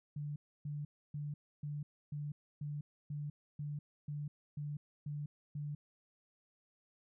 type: tone bursts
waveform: sine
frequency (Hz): 146.83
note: D3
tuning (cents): 0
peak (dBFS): -38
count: 12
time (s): 0.16-5.75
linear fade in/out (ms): 5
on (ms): 200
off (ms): 290
effects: none